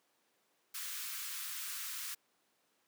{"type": "high-pass noise", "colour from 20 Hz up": "white", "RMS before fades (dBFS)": -42, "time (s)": [0.74, 2.15], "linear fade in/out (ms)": 10, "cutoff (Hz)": 1100, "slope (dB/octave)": 48, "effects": ["pink hiss -75 dBFS RMS until 2.87 s", "high-pass 300 Hz 12 dB/octave"]}